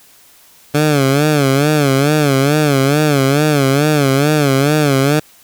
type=tone with vibrato; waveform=15% pulse; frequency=143.4 Hz; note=D3; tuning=41 cents flat; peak=-4 dBFS; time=0.74-5.2 s; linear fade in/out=10 ms; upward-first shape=sine; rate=2.3 Hz; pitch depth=120 cents each way; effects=white hiss -46 dBFS RMS until 5.43 s